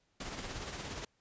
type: noise with tremolo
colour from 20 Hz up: pink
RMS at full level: -40 dBFS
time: 0.2-1.05 s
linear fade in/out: 5 ms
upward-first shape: sine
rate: 17 Hz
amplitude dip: 45%
effects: pink hiss -75 dBFS RMS until 1.2 s + resampled to 16000 Hz